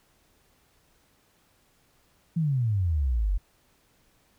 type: exponential sweep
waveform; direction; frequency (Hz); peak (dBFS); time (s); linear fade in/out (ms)
sine; down; 171.7 to 43.65; -22; 2.36-3.38; 10
effects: pink hiss -65 dBFS RMS until 4.38 s